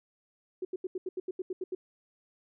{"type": "tone bursts", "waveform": "sine", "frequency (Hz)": 370, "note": "F#4", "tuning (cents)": 0, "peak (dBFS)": -31, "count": 11, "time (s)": [0.62, 1.75], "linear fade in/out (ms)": 5, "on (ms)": 30, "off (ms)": 80, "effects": []}